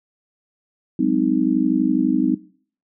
sine chord, Ab dominant seventh, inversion third, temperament just, 186.89 / 207.7 / 259.6 / 311.5 Hz, Gb3 / Ab3 / C4 / Eb4, +18 / 0 / -13 / +2 cents, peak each -24 / -24 / -19 / -20 dBFS, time 0.99-2.35 s, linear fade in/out 5 ms, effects noise-tail reverb RT60 0.5 s tail -20 dB re dry

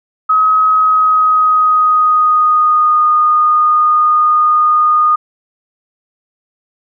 sine tone with pitch glide, 1272 to 1228 Hz, D#6 to D#6, +38 to -23 cents, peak -7 dBFS, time 0.29-5.16 s, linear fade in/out 10 ms, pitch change -61 cents, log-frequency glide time 0.66-3.06 s, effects none

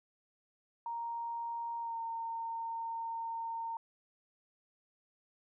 sine tone with pitch glide, 932.3 to 915.2 Hz, A#5 to A#5, 0 to -32 cents, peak -36 dBFS, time 0.86-3.77 s, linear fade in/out 2 ms, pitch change -32 cents, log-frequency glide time 1.8-1.97 s, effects none

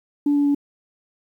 sine tone with pitch steps, 289 / 287.2 / 285.4 Hz, D4 / D4 / D4, -28 / -39 / -49 cents, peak -14 dBFS, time 0.26-0.548 s, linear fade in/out 5 ms, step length 96 ms, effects tanh soft clip ceiling -12 dBFS + 9-bit

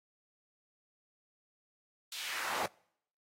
brown noise with high-pass filter sweep, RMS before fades -38 dBFS, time 2.12-2.66 s, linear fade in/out 2 ms, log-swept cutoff 4000 to 620 Hz, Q 1.4, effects noise-tail reverb RT60 0.7 s tail -26 dB re dry + AAC 48 kbps

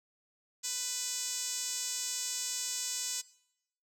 5% pulse tone with band-pass filter, 497.1 Hz, B4, 11 cents sharp, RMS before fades -36 dBFS, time 0.63-3.22 s, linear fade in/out 20 ms, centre 7900 Hz, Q 3.4, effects noise-tail reverb RT60 0.8 s tail -21 dB re dry

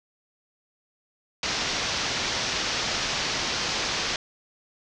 white low-pass noise, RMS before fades -28 dBFS, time 1.43-4.16 s, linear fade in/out 2 ms, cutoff 6100 Hz, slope 48 dB/octave, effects none

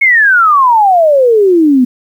sine exponential sweep, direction down, 2217 to 242.4 Hz, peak -4 dBFS, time 0.01-1.85 s, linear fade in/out 10 ms, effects 7-bit

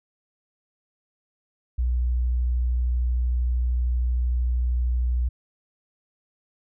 sine tone with vibrato, 61.1 Hz, B1, 18 cents flat, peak -20 dBFS, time 1.78-5.29 s, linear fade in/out 10 ms, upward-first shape square, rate 13 Hz, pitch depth 8 cents each way, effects none

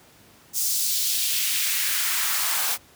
white noise with high-pass filter sweep, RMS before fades -24 dBFS, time 0.53-2.78 s, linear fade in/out 50 ms, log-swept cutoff 6300 to 770 Hz, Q 1.4, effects pink hiss -53 dBFS RMS until 2.95 s + high-pass 80 Hz 12 dB/octave

